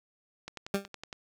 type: click train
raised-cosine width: 0.2 ms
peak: -23 dBFS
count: 8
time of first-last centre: 0.48-1.128 s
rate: 10.8 Hz
type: tone with exponential decay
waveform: 20% pulse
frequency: 198.2 Hz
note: G3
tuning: 19 cents sharp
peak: -19 dBFS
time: 0.74-0.88 s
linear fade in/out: 2 ms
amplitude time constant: 29 ms
effects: none